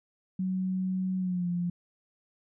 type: tone with pitch glide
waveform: sine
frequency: 186.6 to 175.11 Hz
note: F#3 to F3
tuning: +15 to +5 cents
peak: -27 dBFS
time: 0.39-1.7 s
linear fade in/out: 5 ms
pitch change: -110 cents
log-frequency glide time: 1.18-1.48 s
effects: none